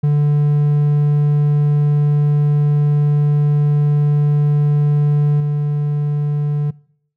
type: tone with level steps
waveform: triangle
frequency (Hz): 146.83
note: D3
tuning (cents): 0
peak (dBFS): -9 / -13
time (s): 0.03-6.71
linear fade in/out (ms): 10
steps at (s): 5.4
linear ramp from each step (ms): 5
effects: noise-tail reverb RT60 0.7 s tail -24 dB re dry